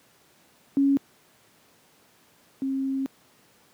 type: tone pair in turn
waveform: sine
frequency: 277.2 / 268.8 Hz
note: C#4 / C4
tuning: 0 / +47 cents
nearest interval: minor second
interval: 53 cents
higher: first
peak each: -17 / -24 dBFS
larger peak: first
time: 0.77-0.97 / 2.62-3.06 s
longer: second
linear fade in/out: 0 ms
effects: pink hiss -59 dBFS RMS until 3.73 s + high-pass 150 Hz 12 dB/octave